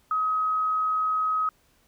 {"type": "tone", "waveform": "sine", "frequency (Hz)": 1268, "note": "D#6", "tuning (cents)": 32, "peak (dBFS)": -22, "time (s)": [0.11, 1.49], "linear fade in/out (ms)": 2, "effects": ["pink hiss -64 dBFS RMS until 1.87 s"]}